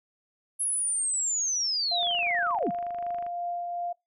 sine linear sweep, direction down, 10790 to 122.7 Hz, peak -25 dBFS, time 0.59-2.71 s, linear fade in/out 20 ms
sine tone with tremolo, 698.5 Hz, F5, in tune, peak -28 dBFS, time 1.91-3.93 s, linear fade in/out 10 ms, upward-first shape triangle, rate 2.7 Hz, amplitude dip 30%
click train, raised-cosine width 0.5 ms, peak -31 dBFS, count 32, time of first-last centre 2.03-3.265 s, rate 25.1 Hz
effects noise-tail reverb RT60 0.2 s tail -25 dB re dry

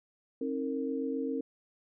sine tone cluster, 268.9 / 316.4 / 459.8 Hz, C4 / D#4 / A#4, +47 / +29 / -24 cents, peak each -33 / -39 / -35 dBFS, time 0.41-1.41 s, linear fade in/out 5 ms, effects none

